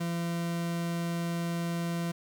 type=tone; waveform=40% pulse; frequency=170 Hz; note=F3; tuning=46 cents flat; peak=-29 dBFS; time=0-2.12 s; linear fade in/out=10 ms; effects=10-bit